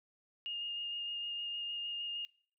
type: tone with vibrato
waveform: sine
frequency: 2836 Hz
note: F7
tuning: 26 cents sharp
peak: -37 dBFS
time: 0.46-2.25 s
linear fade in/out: 0 ms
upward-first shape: square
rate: 6.5 Hz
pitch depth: 8 cents each way
effects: noise-tail reverb RT60 0.5 s tail -23 dB re dry